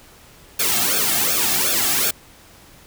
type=noise with flanger; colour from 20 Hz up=white; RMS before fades=-19 dBFS; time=0.59-2.11 s; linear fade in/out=5 ms; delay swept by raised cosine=0.99 to 2.09 ms; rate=2.7 Hz; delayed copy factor=-0.85; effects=pink hiss -47 dBFS RMS until 2.86 s